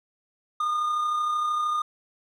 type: tone with amplitude modulation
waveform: triangle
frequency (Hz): 1219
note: D#6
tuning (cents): -36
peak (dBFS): -20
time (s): 0.6-1.82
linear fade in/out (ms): 5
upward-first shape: sine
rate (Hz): 33.1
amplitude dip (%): 30
effects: none